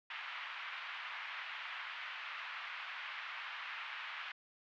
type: band-pass noise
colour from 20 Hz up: white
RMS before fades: -45 dBFS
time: 0.1-4.32 s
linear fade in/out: 5 ms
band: 1000 to 2800 Hz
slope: 24 dB/octave
effects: low-pass 5000 Hz 12 dB/octave